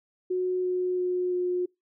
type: tone with pitch steps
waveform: sine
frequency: 366.3 / 364 / 361.7 / 359.4 Hz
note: F#4 / F#4 / F#4 / F4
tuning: -17 / -28 / -39 / +50 cents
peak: -24 dBFS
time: 0.3-1.66 s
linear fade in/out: 10 ms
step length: 340 ms
effects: noise-tail reverb RT60 0.2 s tail -25 dB re dry